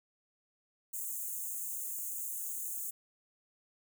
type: high-pass noise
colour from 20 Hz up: white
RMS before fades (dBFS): -39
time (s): 0.93-2.91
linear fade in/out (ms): 10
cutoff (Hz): 6500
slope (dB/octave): 96
effects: none